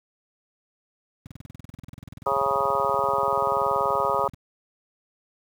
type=click train; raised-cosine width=5 ms; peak=-27 dBFS; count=65; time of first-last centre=1.26-4.337 s; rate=20.8 Hz
type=harmonic tone; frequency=137.9 Hz; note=C#3; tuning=9 cents flat; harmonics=3 / 4 / 5 / 6 / 7 / 8 / 9; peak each=-30 / -27 / -31 / -31 / -27 / -31 / -26 dBFS; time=2.26-4.28 s; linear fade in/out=5 ms
effects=high-pass 80 Hz 12 dB/octave + 8-bit